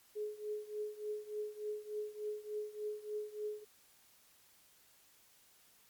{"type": "tone with tremolo", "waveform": "sine", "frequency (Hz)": 422.5, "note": "G#4", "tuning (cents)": 30, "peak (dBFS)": -35, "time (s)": [0.15, 3.65], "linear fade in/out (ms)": 20, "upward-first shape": "triangle", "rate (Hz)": 3.4, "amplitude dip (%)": 90, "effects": ["white hiss -66 dBFS RMS until 5.89 s", "MP3 96 kbps"]}